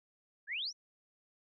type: exponential sweep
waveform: sine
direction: up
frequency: 1600 to 6130 Hz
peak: -35 dBFS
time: 0.47-0.73 s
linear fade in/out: 50 ms
effects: none